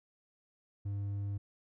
sine tone with hard clipping, 100.4 Hz, G2, 42 cents sharp, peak -35 dBFS, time 0.85-1.38 s, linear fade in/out 10 ms, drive 3 dB, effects none

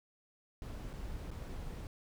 brown noise with dropouts, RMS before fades -43 dBFS, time 0.62-1.87 s, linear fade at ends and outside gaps 1 ms, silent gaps 0.932-0.936 / 1.306-1.313 s, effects none

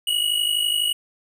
square tone pair together, 2880 / 2932 Hz, F#7 / F#7, -47 / -16 cents, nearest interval unison, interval 31 cents, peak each -23 dBFS, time 0.07-0.93 s, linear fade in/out 5 ms, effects none

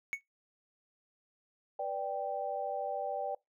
triangle tone with exponential decay, 2217 Hz, C#7, in tune, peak -26 dBFS, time 0.13-0.21 s, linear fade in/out 0 ms, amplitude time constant 17 ms
sine chord, G major, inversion first, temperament equal, 493.9 / 587.3 / 784 Hz, B4 / D5 / G5, 0 / 0 / 0 cents, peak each -41 / -37 / -36 dBFS, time 1.79-3.35 s, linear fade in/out 5 ms
effects noise-tail reverb RT60 0.2 s tail -25 dB re dry

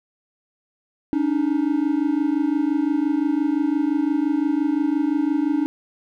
triangle tone pair together, 283.2 / 309 Hz, C#4 / D#4, +37 / -12 cents, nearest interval major second, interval 151 cents, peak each -19 dBFS, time 1.13-5.66 s, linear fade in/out 0 ms, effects none

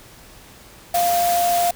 sine tone in noise, 698.5 Hz, F5, in tune, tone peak -16 dBFS, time 0.94-1.71 s, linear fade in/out 5 ms, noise white, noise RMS -26 dBFS, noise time 0.94-1.71 s, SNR +7 dB, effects pink hiss -45 dBFS RMS until 1.75 s

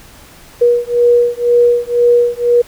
sine beating tone pair, 479.3 / 481.3 Hz, A#4 / B4, +48 / -45 cents, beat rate 2 Hz, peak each -11 dBFS, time 0.61-2.62 s, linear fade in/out 10 ms, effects pink hiss -40 dBFS RMS until 2.67 s

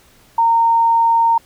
sine tone, 920 Hz, A#5, 23 cents flat, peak -10 dBFS, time 0.38-1.38 s, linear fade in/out 5 ms, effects pink hiss -50 dBFS RMS until 1.45 s

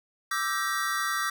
square chord, E half-diminished seventh, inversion third, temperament equal with one note detuned, 1174.7 / 1318.5 / 1568 / 1900.5 Hz, D6 / E6 / G6 / Bb6, 0 / 0 / 0 / +33 cents, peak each -33 dBFS, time 0.31-1.3 s, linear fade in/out 5 ms, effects none

